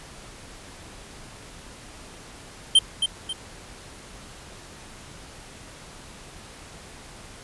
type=tone with echo; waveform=square; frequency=3136 Hz; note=G7; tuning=in tune; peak=-12 dBFS; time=2.75-2.79 s; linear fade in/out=5 ms; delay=270 ms; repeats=2; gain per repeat=-8 dB; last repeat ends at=3.33 s; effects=pink hiss -44 dBFS RMS until 7.43 s + resampled to 24000 Hz